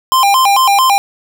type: tone with vibrato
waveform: square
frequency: 913 Hz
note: A#5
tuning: 36 cents flat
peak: -8 dBFS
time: 0.12-0.98 s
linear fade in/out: 0 ms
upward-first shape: square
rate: 4.5 Hz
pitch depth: 230 cents each way
effects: none